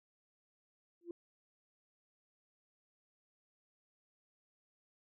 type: tone with exponential growth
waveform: sine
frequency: 344.3 Hz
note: F4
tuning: 25 cents flat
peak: -36 dBFS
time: 1.01-1.11 s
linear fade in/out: 2 ms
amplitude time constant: 21 ms
effects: tanh soft clip ceiling -34 dBFS